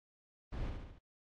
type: noise with echo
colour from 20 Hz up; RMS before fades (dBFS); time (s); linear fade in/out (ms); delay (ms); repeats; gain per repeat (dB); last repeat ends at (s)
brown; -40; 0.52-0.7; 10; 72; 4; -4; 0.988
effects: low-pass 4000 Hz 12 dB/octave + AAC 48 kbps